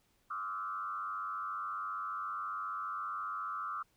sine tone with frequency modulation, 1256 Hz, D#6, 16 cents sharp, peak -36 dBFS, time 0.3-3.83 s, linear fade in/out 10 ms, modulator 94.7 Hz, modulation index 1.3, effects pink hiss -73 dBFS RMS until 3.96 s

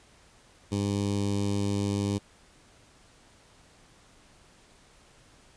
15% pulse tone with notch filter, 100.8 Hz, G2, 49 cents sharp, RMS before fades -28 dBFS, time 0.71-2.19 s, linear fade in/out 20 ms, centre 1500 Hz, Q 0.56, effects pink hiss -58 dBFS RMS until 5.56 s + resampled to 22050 Hz

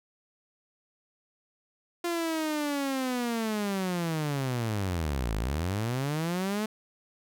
sawtooth linear two-way sweep, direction down then up, 348.1 to 50.2 to 218.9 Hz, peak -24 dBFS, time 2.04-6.66 s, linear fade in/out 5 ms, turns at 5.36 s, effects none

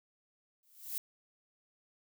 violet noise with exponential growth, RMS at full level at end -34 dBFS, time 0.63-0.98 s, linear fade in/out 1 ms, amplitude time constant 76 ms, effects none

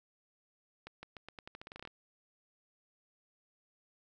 accelerating click train, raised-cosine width 0.3 ms, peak -30 dBFS, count 15, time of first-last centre 0.87-1.875 s, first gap 160 ms, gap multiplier 0.86, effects none

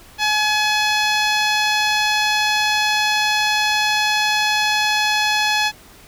10% pulse tone with low-pass filter, 848 Hz, G#5, 36 cents sharp, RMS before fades -18 dBFS, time 0.18-5.72 s, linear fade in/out 50 ms, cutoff 8600 Hz, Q 0.54, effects pink hiss -45 dBFS RMS until 6.07 s

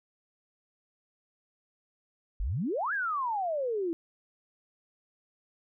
sine exponential two-way sweep, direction up then down, 41.17 to 1710 to 321.4 Hz, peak -28 dBFS, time 2.4-3.93 s, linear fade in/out 0 ms, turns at 2.93 s, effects none

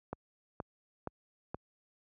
click train, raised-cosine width 1 ms, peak -23 dBFS, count 4, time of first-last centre 0.13-1.545 s, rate 2.12 Hz, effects high-pass 60 Hz 12 dB/octave

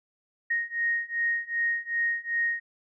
sine beating tone pair, 1864.7 / 1867.3 Hz, A#6 / A#6, 0 / +2 cents, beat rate 2.6 Hz, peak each -29 / -28 dBFS, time 0.5-2.6 s, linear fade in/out 10 ms, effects none

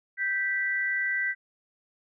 sine tone pair together, 1564 / 1969 Hz, G6 / B6, -4 / -6 cents, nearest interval major third, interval 398 cents, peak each -29 / -27 dBFS, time 0.17-1.35 s, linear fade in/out 50 ms, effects none

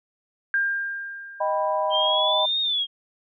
sine tone with exponential decay, 1600 Hz, G6, 35 cents sharp, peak -18 dBFS, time 0.54-2.15 s, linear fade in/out 1 ms, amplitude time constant 350 ms
sine chord, Eb augmented, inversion none, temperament equal, 622.3 / 784 / 987.8 Hz, Eb5 / G5 / B5, 0 / 0 / 0 cents, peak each -24 / -28 / -25 dBFS, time 1.4-2.46 s, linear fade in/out 10 ms
sine exponential two-way sweep, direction up then down, 3136 to 3729 to 3206 Hz, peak -21 dBFS, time 1.9-2.87 s, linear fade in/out 50 ms, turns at 2.61 s
effects none

